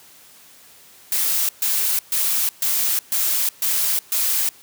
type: noise bursts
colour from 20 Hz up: blue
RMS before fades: -20 dBFS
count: 7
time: 1.12-4.49 s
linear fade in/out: 2 ms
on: 370 ms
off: 130 ms
effects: white hiss -48 dBFS RMS until 4.62 s + high-pass 80 Hz 12 dB/octave